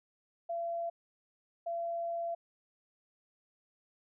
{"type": "tone bursts at uneven times", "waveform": "sine", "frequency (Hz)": 679, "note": "F5", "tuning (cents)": -49, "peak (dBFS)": -33, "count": 2, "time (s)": [[0.49, 0.9], [1.66, 2.35]], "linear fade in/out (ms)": 10, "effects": []}